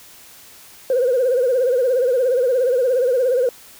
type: tone with vibrato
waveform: sine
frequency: 504 Hz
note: B4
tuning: 35 cents sharp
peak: -13 dBFS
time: 0.9-3.49 s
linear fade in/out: 2 ms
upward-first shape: sine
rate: 17 Hz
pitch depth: 100 cents each way
effects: tanh soft clip ceiling -10 dBFS + white hiss -44 dBFS RMS until 3.79 s